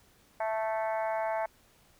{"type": "harmonic tone", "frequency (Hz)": 220, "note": "A3", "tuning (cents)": 0, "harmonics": [3, 4, 5, 6, 7, 8, 9, 10], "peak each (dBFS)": [-31, -33, -43, -48, -44, -47, -48, -47], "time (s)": [0.4, 1.46], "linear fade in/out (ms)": 5, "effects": ["pink hiss -63 dBFS RMS until 1.99 s"]}